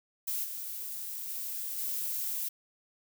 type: noise with level steps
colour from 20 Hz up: violet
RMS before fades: -33 / -39 / -37 / -34 dBFS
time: 0.27-2.49 s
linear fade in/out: 10 ms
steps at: 0.43 / 1.28 / 1.77 s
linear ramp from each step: 20 ms
effects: none